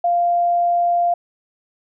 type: tone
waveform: sine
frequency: 696 Hz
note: F5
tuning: 6 cents flat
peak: -14 dBFS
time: 0.04-1.14 s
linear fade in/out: 5 ms
effects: none